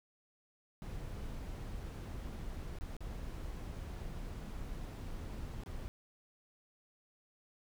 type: noise with dropouts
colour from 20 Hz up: brown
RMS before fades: -43 dBFS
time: 0.82-5.88 s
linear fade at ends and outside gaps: 0 ms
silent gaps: 2.786-2.81 / 2.966-3.006 / 5.635-5.661 s
effects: none